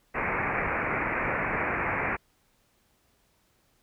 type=low-pass noise; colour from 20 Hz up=white; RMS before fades=-29 dBFS; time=0.14-2.17 s; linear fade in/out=20 ms; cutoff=2400 Hz; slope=96 dB/octave; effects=pink hiss -68 dBFS RMS until 3.82 s